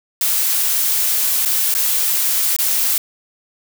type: noise with dropouts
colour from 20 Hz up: blue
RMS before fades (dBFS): -17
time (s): 0.21-2.98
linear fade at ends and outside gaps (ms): 2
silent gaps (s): 1.451-1.457 / 1.741-1.749 / 2.565-2.587
effects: none